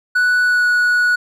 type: tone with pitch glide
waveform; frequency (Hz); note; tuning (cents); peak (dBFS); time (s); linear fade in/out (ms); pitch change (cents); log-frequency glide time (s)
triangle; 1480 to 1465.5; F#6 to F#6; 0 to -17; -10; 0.15-1.16; 10; -17; 0.43-0.67
effects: none